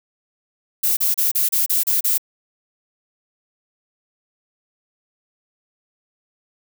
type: noise bursts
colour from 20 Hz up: violet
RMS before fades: -18 dBFS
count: 8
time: 0.83-2.181 s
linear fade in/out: 10 ms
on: 140 ms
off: 33 ms
effects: none